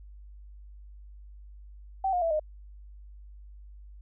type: tone with pitch steps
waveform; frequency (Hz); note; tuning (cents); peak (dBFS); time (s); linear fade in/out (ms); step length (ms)
sine; 770 / 714.3 / 662.6 / 614.7; G5 / F5 / E5 / D#5; -31 / +39 / +9 / -21; -24; 2.04-2.396; 5; 89
effects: added 50 Hz sine -45 dBFS peak until 4.01 s